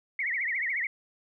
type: tone with vibrato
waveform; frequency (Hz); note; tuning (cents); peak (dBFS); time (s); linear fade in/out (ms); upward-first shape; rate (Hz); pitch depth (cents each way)
sine; 2032; B6; +49; -27; 0.19-0.87; 2; triangle; 14; 210
effects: none